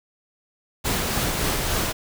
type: noise with tremolo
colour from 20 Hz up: pink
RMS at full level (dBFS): -23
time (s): 0.84-1.93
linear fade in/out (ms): 20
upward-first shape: sine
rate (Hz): 3.5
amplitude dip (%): 25
effects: none